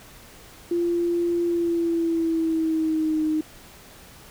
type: tone with pitch glide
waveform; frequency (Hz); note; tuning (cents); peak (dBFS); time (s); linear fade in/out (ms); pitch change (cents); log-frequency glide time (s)
sine; 344.4 to 310.4; F4 to D#4; -24 to -4; -20; 0.71-3.41; 5; -180; 1.45-3.23
effects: pink hiss -47 dBFS RMS until 4.3 s